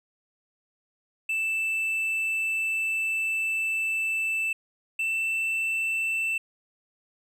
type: tone pair in turn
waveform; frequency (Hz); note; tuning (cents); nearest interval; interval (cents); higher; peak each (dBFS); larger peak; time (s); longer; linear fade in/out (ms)
triangle; 2647 / 2665; E7 / E7; +7 / +18; unison; 11; second; -23; neither; 1.29-4.53 / 4.99-6.38; first; 5
effects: none